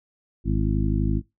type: harmonic tone with a mistuned harmonic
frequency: 51.91 Hz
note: G#1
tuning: in tune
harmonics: 1 / 2 / 3 / 4 / 5 / 6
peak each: -23 / -26 / -28 / -29 / -30 / -31 dBFS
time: 0.44-1.22 s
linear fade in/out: 50 ms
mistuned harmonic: 6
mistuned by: +97 cents
effects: noise-tail reverb RT60 0.2 s tail -22 dB re dry